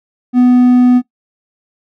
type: tone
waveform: triangle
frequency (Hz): 248.3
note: B3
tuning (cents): +9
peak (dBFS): -3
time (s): 0.33-1.02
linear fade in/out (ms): 50
effects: noise-tail reverb RT60 0.1 s tail -17 dB re dry